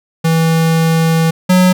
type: tone pair in turn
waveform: square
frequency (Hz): 163.1 / 183.07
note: E3 / F#3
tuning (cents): -18 / -18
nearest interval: major second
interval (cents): 200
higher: second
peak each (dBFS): -10 / -7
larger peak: second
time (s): 0.24-1.31 / 1.49-1.73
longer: first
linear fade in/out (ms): 10
effects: none